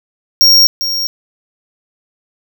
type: tone with echo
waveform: square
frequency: 5570 Hz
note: F8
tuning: 5 cents flat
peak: -5 dBFS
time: 0.41-0.67 s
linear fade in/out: 0 ms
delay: 400 ms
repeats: 1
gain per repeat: -10 dB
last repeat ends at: 1.07 s
effects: 7-bit